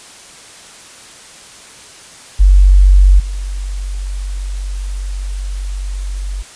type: tone with level steps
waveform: sine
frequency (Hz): 47.43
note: F#1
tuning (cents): +44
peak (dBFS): -3 / -18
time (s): 2.39-6.43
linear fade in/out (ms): 20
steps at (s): 3.19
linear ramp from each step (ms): 10
effects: white hiss -37 dBFS RMS until 6.55 s + resampled to 22050 Hz